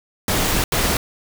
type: noise bursts at uneven times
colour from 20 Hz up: pink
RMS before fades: -19 dBFS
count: 2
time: 0.28-0.64 / 0.72-0.97 s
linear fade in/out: 2 ms
effects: none